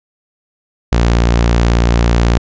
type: tone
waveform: sawtooth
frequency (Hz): 58.27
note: A#1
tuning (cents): 0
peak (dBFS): -5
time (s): 0.92-2.38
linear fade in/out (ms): 5
effects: resampled to 16000 Hz